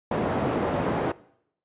white band-pass noise, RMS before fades -26 dBFS, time 0.11-1.12 s, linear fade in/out 5 ms, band 100 to 650 Hz, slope 12 dB/octave, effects noise-tail reverb RT60 0.7 s tail -20 dB re dry + resampled to 8000 Hz

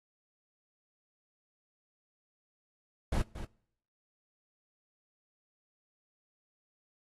brown noise with echo, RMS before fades -29 dBFS, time 3.12-3.22 s, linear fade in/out 5 ms, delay 230 ms, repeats 1, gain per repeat -11 dB, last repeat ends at 3.45 s, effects noise-tail reverb RT60 0.7 s tail -24 dB re dry + AAC 32 kbps

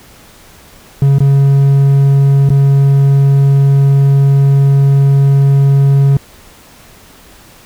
triangle tone with dropouts, 138.59 Hz, C#3, in tune, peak -3 dBFS, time 1.02-6.17 s, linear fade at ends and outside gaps 2 ms, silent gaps 1.185-1.204 / 2.491-2.502 s, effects pink hiss -40 dBFS RMS until 7.65 s

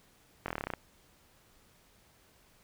slowing click train, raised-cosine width 0.5 ms, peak -19 dBFS, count 11, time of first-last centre 0.46-0.737 s, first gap 22 ms, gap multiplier 1.05, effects pink hiss -64 dBFS RMS until 2.63 s

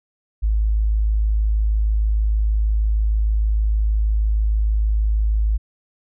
sine tone, 53.2 Hz, G#1, 42 cents sharp, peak -15 dBFS, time 0.42-5.58 s, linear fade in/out 20 ms, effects none

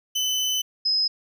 30% pulse / sine tone pair in turn, 3022 / 5082 Hz, F#7 / D#8, +36 / +36 cents, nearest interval major sixth, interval 900 cents, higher second, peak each -19 dBFS, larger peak neither, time 0.15-0.62 / 0.85-1.08 s, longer first, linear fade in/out 10 ms, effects none

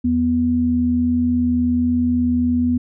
sine tone pair together, 82.41 / 245.9 Hz, E2 / B3, 0 / -7 cents, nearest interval octave + perfect fifth, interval 1893 cents, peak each -24 / -15 dBFS, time 0.04-2.78 s, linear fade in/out 10 ms, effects none

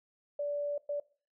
sine tone bursts at uneven times, 580 Hz, D5, 22 cents flat, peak -31 dBFS, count 2, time 0.39-0.78 / 0.89-1 s, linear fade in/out 5 ms, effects noise-tail reverb RT60 0.4 s tail -20 dB re dry

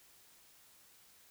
silence, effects white hiss -63 dBFS RMS until 1.3 s

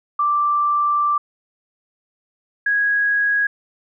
sine tone pair in turn, 1174.7 / 1655.5 Hz, D6 / G#6, 0 / -6 cents, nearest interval tritone, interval 594 cents, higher second, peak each -15 dBFS, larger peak neither, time 0.19-1.18 / 2.66-3.47 s, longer first, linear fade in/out 5 ms, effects none

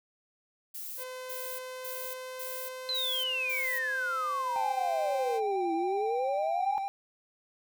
violet noise bursts, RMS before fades -40 dBFS, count 6, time 0.74-3.79 s, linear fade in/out 10 ms, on 300 ms, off 250 ms
sawtooth tone with pitch glide, 511 to 519.3 Hz, C5 to C5, -41 to -13 cents, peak -35 dBFS, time 0.97-5.41 s, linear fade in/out 50 ms, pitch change +28 cents, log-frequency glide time 1.28-4.98 s
sine exponential two-way sweep, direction down then up, 4128 to 324.9 to 861 Hz, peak -29 dBFS, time 2.89-6.78 s, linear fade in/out 0 ms, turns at 5.74 s
triangle tone with vibrato, 787 Hz, G5, 7 cents sharp, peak -29 dBFS, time 4.56-6.88 s, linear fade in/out 0 ms, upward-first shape square, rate 11 Hz, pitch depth 17 cents each way
effects none

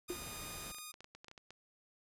5% pulse tone, 1229 Hz, D#6, 22 cents flat, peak -34 dBFS, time 0.08-0.92 s, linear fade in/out 10 ms
pink noise, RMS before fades -49 dBFS, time 0.09-0.72 s, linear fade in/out 5 ms
sine tone with exponential decay, 353.9 Hz, F4, 23 cents sharp, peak -33 dBFS, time 0.1-0.22 s, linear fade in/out 2 ms, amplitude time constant 24 ms
clicks, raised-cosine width 0.2 ms, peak -35 dBFS, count 11, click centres 0.746 / 0.785 / 0.941 / 1.006 / 1.044 / 1.15 / 1.245 / 1.283 / 1.314 / 1.378 / 1.506 s
effects resampled to 32000 Hz

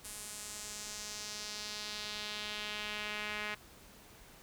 sawtooth tone with band-pass filter sweep, 210 Hz, G#3, 19 cents sharp, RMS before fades -42 dBFS, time 0.04-3.55 s, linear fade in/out 10 ms, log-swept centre 9600 to 2200 Hz, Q 1.8, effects pink hiss -57 dBFS RMS until 4.42 s

